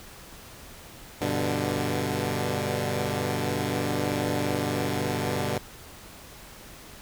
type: chord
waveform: 10% pulse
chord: G major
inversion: none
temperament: equal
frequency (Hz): 98 / 123.47 / 146.83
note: G2 / B2 / D3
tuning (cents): 0 / 0 / 0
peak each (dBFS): -22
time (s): 1.21-5.58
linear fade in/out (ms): 5
effects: pink hiss -46 dBFS RMS until 7.01 s